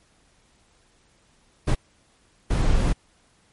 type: noise bursts at uneven times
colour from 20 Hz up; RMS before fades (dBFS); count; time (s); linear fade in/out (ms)
brown; -19; 2; 1.67-1.75 / 2.5-2.93; 10
effects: pink hiss -61 dBFS RMS until 3.52 s + MP3 48 kbps